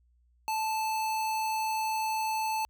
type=tone; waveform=square; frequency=876 Hz; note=A5; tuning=8 cents flat; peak=-29 dBFS; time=0.48-2.65 s; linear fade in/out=0 ms; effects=added 60 Hz sine -63 dBFS peak until 2.69 s